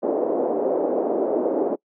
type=band-pass noise; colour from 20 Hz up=pink; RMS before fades=-22 dBFS; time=0.02-1.76 s; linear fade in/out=20 ms; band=320 to 600 Hz; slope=24 dB/octave; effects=noise-tail reverb RT60 0.1 s tail -25 dB re dry + high-pass 200 Hz 12 dB/octave